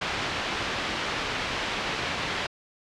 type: low-pass noise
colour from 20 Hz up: white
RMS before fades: -30 dBFS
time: 0.01-2.47 s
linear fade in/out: 10 ms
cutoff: 3000 Hz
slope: 12 dB/octave
effects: low-pass 6000 Hz 12 dB/octave